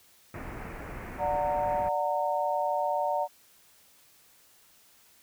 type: low-pass noise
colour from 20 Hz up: pink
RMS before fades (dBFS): -40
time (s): 0.34-1.89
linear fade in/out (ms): 2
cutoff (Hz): 2400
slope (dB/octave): 48
type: chord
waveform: sine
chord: D augmented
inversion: none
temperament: just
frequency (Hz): 587.3 / 734.2 / 917.7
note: D5 / F#5 / A#5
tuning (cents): 0 / -14 / -27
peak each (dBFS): -30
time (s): 1.18-3.28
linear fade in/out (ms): 50
effects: white hiss -60 dBFS RMS until 5.22 s